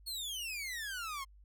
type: exponential sweep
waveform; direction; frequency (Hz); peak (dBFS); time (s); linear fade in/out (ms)
sawtooth; down; 4395 to 1052; -35; 0.06-1.25; 20
effects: added 50 Hz sine -56 dBFS peak until 1.44 s